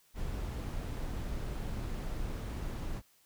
brown noise, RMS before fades -37 dBFS, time 0.14-3.02 s, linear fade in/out 50 ms, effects white hiss -67 dBFS RMS until 3.25 s

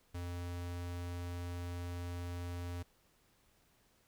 square tone, 87.7 Hz, F2, 8 cents sharp, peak -40 dBFS, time 0.14-2.83 s, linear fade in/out 10 ms, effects pink hiss -71 dBFS RMS until 4.07 s

